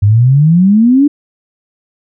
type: exponential sweep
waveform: sine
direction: up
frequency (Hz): 98 to 298.1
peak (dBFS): -4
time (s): 0.02-1.08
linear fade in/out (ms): 10
effects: none